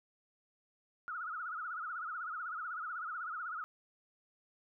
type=tone with vibrato; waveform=sine; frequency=1348 Hz; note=E6; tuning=38 cents sharp; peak=-38 dBFS; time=1.08-3.64 s; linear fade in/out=0 ms; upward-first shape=triangle; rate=16 Hz; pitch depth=180 cents each way; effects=none